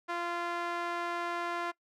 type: tone with band-pass filter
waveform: sawtooth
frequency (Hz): 345.5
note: F4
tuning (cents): -19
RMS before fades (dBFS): -35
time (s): 0.08-1.72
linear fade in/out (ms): 20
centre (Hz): 1300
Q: 1.2
effects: noise-tail reverb RT60 0.1 s tail -21 dB re dry